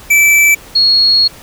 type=tone pair in turn; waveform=square / sine; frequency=2319 / 4315 Hz; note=D7 / C#8; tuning=-22 / -47 cents; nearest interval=major seventh; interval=1075 cents; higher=second; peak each=-6 dBFS; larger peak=neither; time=0.1-0.55 / 0.75-1.28 s; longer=second; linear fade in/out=10 ms; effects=pink hiss -36 dBFS RMS until 1.42 s